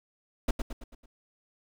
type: noise with echo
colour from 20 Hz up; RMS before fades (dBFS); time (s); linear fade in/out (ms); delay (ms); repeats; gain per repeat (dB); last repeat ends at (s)
brown; -25; 0.48-0.51; 5; 110; 5; -6; 1.06
effects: none